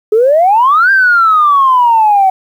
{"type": "exponential two-way sweep", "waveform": "sine", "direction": "up then down", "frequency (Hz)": [415.3, 1603, 750], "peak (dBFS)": -4, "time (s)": [0.12, 2.3], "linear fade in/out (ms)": 5, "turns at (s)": 0.91, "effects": ["tanh soft clip ceiling 0 dBFS", "7-bit"]}